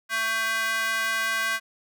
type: tone with high-pass filter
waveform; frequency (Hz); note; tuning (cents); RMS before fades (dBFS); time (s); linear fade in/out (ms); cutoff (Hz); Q
square; 223.7; A3; +29; -26; 0.09-1.6; 50; 1500; 2.8
effects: none